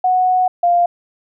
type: tone pair in turn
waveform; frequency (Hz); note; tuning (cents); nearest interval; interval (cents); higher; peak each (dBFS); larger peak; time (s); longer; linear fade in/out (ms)
sine; 737 / 698.3; F#5 / F5; -7 / 0; minor second; 93; first; -11 / -10; second; 0.04-0.48 / 0.63-0.86; first; 5
effects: none